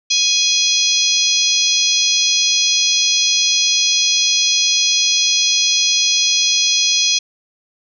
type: harmonic tone with a mistuned harmonic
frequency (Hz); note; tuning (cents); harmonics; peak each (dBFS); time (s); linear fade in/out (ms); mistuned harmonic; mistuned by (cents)
832; G#5; +3; 3 / 4 / 5 / 6 / 7 / 8; -22 / -18 / -19 / -20 / -19 / -23; 0.1-7.19; 10; 8; -72
effects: none